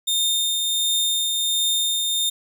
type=tone with tremolo; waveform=sawtooth; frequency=3639 Hz; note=A#7; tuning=42 cents flat; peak=-15 dBFS; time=0.07-2.3 s; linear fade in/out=10 ms; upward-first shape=triangle; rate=1.4 Hz; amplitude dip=30%; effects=none